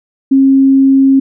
sine tone, 270 Hz, C#4, 45 cents flat, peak -4 dBFS, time 0.31-1.2 s, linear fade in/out 10 ms, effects none

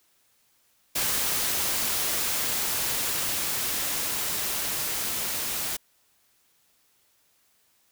white noise with level ramp, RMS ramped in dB -26 to -30 dBFS, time 0.95-5.77 s, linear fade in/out 10 ms, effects white hiss -66 dBFS RMS until 7.91 s

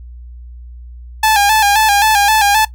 sawtooth tone with vibrato, 840 Hz, G#5, 19 cents sharp, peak -5 dBFS, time 1.23-2.65 s, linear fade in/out 5 ms, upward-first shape square, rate 3.8 Hz, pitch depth 64 cents each way, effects noise-tail reverb RT60 0.1 s tail -17 dB re dry + added 60 Hz sine -30 dBFS peak until 2.74 s

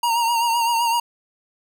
square tone with vibrato, 933 Hz, A#5, 1 cent sharp, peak -18 dBFS, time 0.03-1 s, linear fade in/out 5 ms, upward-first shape triangle, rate 7.8 Hz, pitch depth 52 cents each way, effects none

